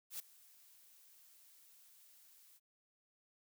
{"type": "noise with ADSR envelope", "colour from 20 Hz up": "blue", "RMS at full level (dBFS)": -42, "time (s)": [0.1, 2.6], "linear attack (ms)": 94, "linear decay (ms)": 9, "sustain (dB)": -22, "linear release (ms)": 40, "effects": []}